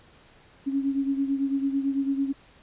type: beating tone pair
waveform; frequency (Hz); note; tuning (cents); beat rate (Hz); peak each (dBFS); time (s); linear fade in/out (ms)
sine; 273.4 / 282.4; C#4 / C#4; -24 / +32; 9; -24 / -30; 0.66-2.33; 20
effects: pink hiss -55 dBFS RMS until 2.62 s + resampled to 8000 Hz